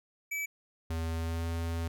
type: tone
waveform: square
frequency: 2300 Hz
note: D7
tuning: 37 cents flat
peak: -33 dBFS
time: 0.31-0.46 s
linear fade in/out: 10 ms
type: tone with pitch glide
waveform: square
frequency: 81.9 to 83.28 Hz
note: E2 to E2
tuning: -11 to +18 cents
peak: -32 dBFS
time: 0.9-1.88 s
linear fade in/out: 5 ms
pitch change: +29 cents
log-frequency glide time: 1.17-1.46 s
effects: none